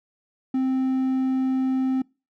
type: tone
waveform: triangle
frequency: 261.6 Hz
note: C4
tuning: in tune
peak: -18 dBFS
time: 0.54-2.02 s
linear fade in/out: 5 ms
effects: noise-tail reverb RT60 0.3 s tail -25 dB re dry